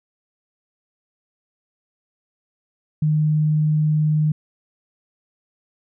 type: tone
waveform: sine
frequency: 153.1 Hz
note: D#3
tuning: 28 cents flat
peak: -15 dBFS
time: 3.02-4.32 s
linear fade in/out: 5 ms
effects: none